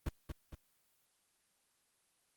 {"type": "noise with echo", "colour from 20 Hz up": "brown", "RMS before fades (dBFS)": -35, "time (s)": [0.06, 0.09], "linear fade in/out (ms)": 5, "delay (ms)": 230, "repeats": 2, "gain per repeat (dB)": -6, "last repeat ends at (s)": 0.55, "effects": ["white hiss -75 dBFS RMS until 2.36 s", "Opus 24 kbps"]}